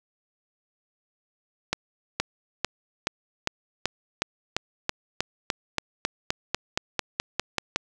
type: accelerating click train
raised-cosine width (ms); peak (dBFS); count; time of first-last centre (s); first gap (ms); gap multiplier
0.2; -6; 21; 1.73-7.76; 470; 0.95
effects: none